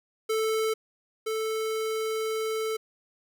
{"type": "tone pair in turn", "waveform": "square", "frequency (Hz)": [440, 440], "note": ["A4", "A4"], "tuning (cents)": [0, 0], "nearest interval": "unison", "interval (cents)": 0, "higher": "neither", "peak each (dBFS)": [-25, -28], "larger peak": "first", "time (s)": [[0.29, 0.74], [1.26, 2.77]], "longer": "second", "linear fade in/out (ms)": 10, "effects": []}